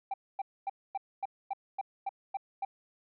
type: tone bursts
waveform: sine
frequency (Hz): 784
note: G5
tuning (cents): 0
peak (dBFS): -28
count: 10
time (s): 0.11-2.65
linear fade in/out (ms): 5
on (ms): 29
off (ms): 250
effects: tanh soft clip ceiling -30 dBFS